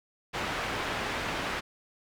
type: low-pass noise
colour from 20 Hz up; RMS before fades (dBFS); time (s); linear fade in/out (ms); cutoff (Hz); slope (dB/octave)
white; -33; 0.33-1.61; 20; 2100; 12
effects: none